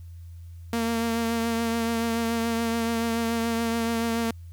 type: tone with vibrato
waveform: sawtooth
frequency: 230 Hz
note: A#3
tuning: 23 cents flat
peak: -20 dBFS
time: 0.73-4.31 s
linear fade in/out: 2 ms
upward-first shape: triangle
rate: 7 Hz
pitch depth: 26 cents each way
effects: added 85 Hz sine -39 dBFS peak until 4.52 s + white hiss -65 dBFS RMS until 4.52 s